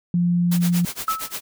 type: tone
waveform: sine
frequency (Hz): 174.61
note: F3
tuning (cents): 0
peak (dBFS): -16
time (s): 0.14-0.85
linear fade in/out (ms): 2
type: noise with tremolo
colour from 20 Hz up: white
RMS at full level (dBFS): -28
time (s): 0.51-1.41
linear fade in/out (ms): 10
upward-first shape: sine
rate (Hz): 8.6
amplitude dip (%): 95
type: tone with exponential decay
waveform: sine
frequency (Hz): 1303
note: E6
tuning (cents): -20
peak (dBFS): -16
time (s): 1.08-1.38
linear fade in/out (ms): 2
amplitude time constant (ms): 65
effects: none